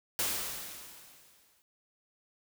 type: noise with exponential decay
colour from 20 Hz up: white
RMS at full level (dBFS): -30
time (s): 0.19-1.62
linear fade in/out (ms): 0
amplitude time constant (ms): 310
effects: none